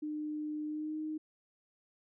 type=tone with pitch glide; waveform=sine; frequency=302.8 to 309.7 Hz; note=D#4 to D#4; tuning=-47 to -8 cents; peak=-35 dBFS; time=0.02-1.18 s; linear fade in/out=10 ms; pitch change=+39 cents; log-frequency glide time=0.66-0.97 s; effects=none